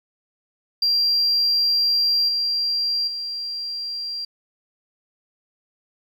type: tone with level steps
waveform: sine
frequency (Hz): 4746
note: D8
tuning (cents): +17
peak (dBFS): -15 / -19 / -26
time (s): 0.82-4.25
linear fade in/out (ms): 5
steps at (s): 2.28 / 3.07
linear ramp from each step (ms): 10
effects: tanh soft clip ceiling -13 dBFS + 9-bit